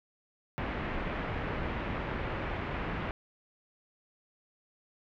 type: low-pass noise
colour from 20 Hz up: pink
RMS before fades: -35 dBFS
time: 0.58-3.11 s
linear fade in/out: 0 ms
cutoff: 2500 Hz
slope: 24 dB/octave
effects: none